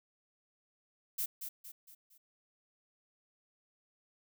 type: noise with echo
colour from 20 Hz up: violet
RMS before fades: -35 dBFS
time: 1.18-1.26 s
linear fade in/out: 10 ms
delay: 230 ms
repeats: 4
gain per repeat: -7 dB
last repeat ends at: 2.18 s
effects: none